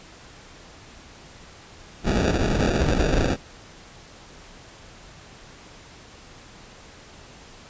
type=noise with sample-and-hold; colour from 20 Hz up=pink; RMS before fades=-21 dBFS; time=2.03-3.37 s; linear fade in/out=50 ms; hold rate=1050 Hz; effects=pink hiss -46 dBFS RMS until 7.69 s + resampled to 16000 Hz